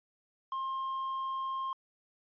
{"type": "tone with quantisation", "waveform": "triangle", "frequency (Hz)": 1063, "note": "C6", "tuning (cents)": 27, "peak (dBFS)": -31, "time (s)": [0.52, 1.73], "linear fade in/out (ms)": 2, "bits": 10, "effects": ["resampled to 11025 Hz"]}